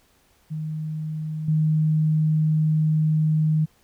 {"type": "tone with level steps", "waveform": "sine", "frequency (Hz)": 155.56, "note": "D#3", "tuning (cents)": 0, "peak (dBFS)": [-26, -17], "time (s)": [0.5, 3.66], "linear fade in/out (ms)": 20, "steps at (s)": 1.48, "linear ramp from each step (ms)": 5, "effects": ["pink hiss -61 dBFS RMS until 3.83 s"]}